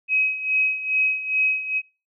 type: tone with tremolo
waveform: sine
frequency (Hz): 2541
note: D#7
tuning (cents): +36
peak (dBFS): -16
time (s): 0.08-1.82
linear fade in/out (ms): 50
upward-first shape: sine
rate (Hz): 2.4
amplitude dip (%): 75
effects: noise-tail reverb RT60 0.3 s tail -23 dB re dry